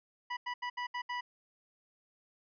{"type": "tone bursts at uneven times", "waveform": "25% pulse", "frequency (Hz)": 980, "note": "B5", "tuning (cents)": -14, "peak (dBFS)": -31, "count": 6, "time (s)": [[0.3, 0.37], [0.46, 0.54], [0.62, 0.7], [0.77, 0.87], [0.94, 1.02], [1.09, 1.21]], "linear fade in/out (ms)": 10, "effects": ["resampled to 11025 Hz"]}